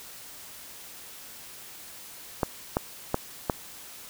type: clicks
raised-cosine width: 1 ms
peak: -9 dBFS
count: 4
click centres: 2.432 / 2.769 / 3.144 / 3.498 s
effects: white hiss -45 dBFS RMS until 4.09 s